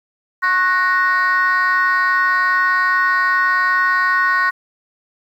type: chord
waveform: sine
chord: F# major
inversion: second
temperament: equal with one note detuned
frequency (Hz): 1092.8 / 1480 / 1864.7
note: C#6 / F#6 / A#6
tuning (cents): -25 / 0 / 0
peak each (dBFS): -16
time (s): 0.42-4.51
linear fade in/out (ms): 20
effects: tanh soft clip ceiling -8 dBFS + 8-bit